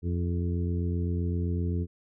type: harmonic tone with a mistuned harmonic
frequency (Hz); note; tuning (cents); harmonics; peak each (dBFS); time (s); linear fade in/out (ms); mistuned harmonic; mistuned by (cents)
87.7; F2; +8; 1 / 2 / 3 / 4 / 5; -27 / -33 / -37 / -39 / -41; 0.02-1.87; 50; 5; -30
effects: none